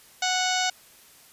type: harmonic tone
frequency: 738 Hz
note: F#5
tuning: 5 cents flat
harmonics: 1 / 2 / 3 / 4 / 5 / 6 / 7 / 8 / 9 / 10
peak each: -27 / -30 / -32 / -32 / -32 / -34 / -35 / -33 / -38 / -36 dBFS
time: 0.22-0.7 s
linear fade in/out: 5 ms
effects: white hiss -53 dBFS RMS until 1.32 s + resampled to 32000 Hz